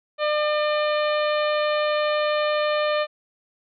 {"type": "harmonic tone", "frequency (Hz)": 601, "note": "D5", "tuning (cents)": 40, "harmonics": [1, 2, 3, 4, 5, 6, 7], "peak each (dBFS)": [-21, -27, -31, -33, -35, -37, -38], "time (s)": [0.18, 3.07], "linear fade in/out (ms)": 50, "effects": []}